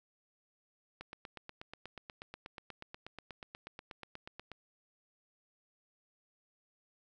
click train, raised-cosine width 0.3 ms, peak -29 dBFS, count 30, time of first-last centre 1.01-4.517 s, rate 8.27 Hz, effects none

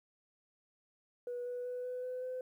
sine tone with pitch steps, 487.6 / 491.8 / 496.1 / 500.4 / 504.8 / 509.2 Hz, B4 / B4 / B4 / B4 / B4 / C5, -22 / -7 / +8 / +23 / +38 / -47 cents, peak -36 dBFS, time 1.27-2.41 s, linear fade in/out 2 ms, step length 190 ms, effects tanh soft clip ceiling -34 dBFS + 12-bit

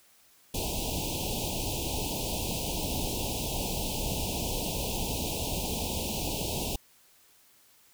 pink band-stop noise, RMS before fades -32 dBFS, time 0.54-6.76 s, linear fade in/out 5 ms, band 950 to 2500 Hz, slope 96 dB/octave, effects white hiss -61 dBFS RMS until 7.93 s

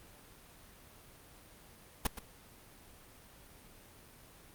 pink noise with echo, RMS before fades -28 dBFS, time 2.05-2.07 s, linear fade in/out 5 ms, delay 120 ms, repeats 1, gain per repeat -12 dB, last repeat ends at 2.19 s, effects pink hiss -57 dBFS RMS until 4.54 s + Opus 32 kbps

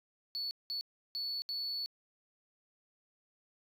sine tone bursts at uneven times, 4435 Hz, C#8, in tune, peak -33 dBFS, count 4, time 0.35-0.51 / 0.7-0.81 / 1.15-1.42 / 1.49-1.86 s, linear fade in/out 0 ms, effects tanh soft clip ceiling -33 dBFS

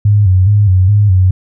sine tone with vibrato, 98 Hz, G2, in tune, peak -5 dBFS, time 0.05-1.31 s, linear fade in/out 5 ms, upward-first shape square, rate 2.4 Hz, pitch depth 95 cents each way, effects none

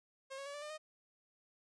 sawtooth tone with pitch steps, 537 / 552.4 / 568.3 / 584.6 / 601.4 / 618.6 Hz, C5 / C#5 / C#5 / D5 / D5 / D#5, +45 / -6 / +43 / -8 / +41 / -10 cents, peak -40 dBFS, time 0.3-0.78 s, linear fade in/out 20 ms, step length 80 ms, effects resampled to 22050 Hz

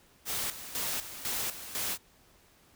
white noise with tremolo, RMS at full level -33 dBFS, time 0.25-1.98 s, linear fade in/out 50 ms, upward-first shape square, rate 2 Hz, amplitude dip 70%, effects pink hiss -62 dBFS RMS until 2.75 s

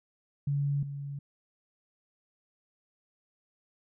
sine tone pair in turn, 142 / 141.18 Hz, C#3 / C#3, +42 / +32 cents, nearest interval unison, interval 10 cents, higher first, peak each -26 / -35 dBFS, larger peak first, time 0.47-0.83 / 0.83-1.19 s, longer neither, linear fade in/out 5 ms, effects none

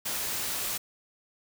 white noise, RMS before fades -32 dBFS, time 0.05-0.78 s, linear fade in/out 10 ms, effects none

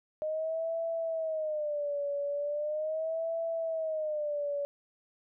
sine tone with vibrato, 614 Hz, D#5, 23 cents flat, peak -30 dBFS, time 0.22-4.65 s, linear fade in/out 0 ms, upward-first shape sine, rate 0.39 Hz, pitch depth 130 cents each way, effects none

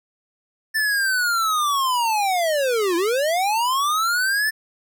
square linear two-way sweep, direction down then up, 1776 to 330 to 1776 Hz, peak -19 dBFS, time 0.74-4.51 s, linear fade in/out 20 ms, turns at 2.96 s, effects none

